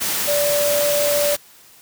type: tone in noise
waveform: sine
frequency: 582 Hz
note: D5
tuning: 16 cents flat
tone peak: -17 dBFS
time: 0.27-1.36 s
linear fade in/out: 20 ms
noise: white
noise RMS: -22 dBFS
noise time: 0-1.37 s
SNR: +2 dB
effects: white hiss -48 dBFS RMS until 1.81 s + high-pass 80 Hz 12 dB/octave